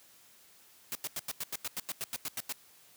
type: noise bursts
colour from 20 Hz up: white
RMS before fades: -36 dBFS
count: 14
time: 0.92-2.524 s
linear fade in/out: 0 ms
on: 31 ms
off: 90 ms
effects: white hiss -60 dBFS RMS until 2.96 s + high-pass 80 Hz 12 dB/octave